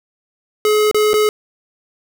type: tone with dropouts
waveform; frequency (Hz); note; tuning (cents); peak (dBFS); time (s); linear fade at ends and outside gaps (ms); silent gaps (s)
square; 424.8; G#4; +39; -12; 0.65-1.29; 1; 0.913-0.945 / 1.133-1.14
effects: none